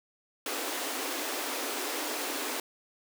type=high-pass noise; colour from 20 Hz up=pink; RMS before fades=-34 dBFS; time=0.46-2.6 s; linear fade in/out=2 ms; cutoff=260 Hz; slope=96 dB/octave; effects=none